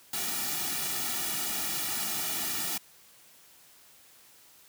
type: noise with comb filter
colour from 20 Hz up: white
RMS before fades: -32 dBFS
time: 0.13-2.78 s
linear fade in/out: 5 ms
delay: 1.9 ms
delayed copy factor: -0.85
effects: white hiss -57 dBFS RMS until 4.68 s + high-pass 60 Hz 12 dB/octave